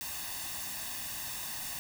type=noise with comb filter; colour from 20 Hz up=white; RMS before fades=-39 dBFS; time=0.01-1.79 s; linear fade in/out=0 ms; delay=1.1 ms; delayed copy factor=+0.7; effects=none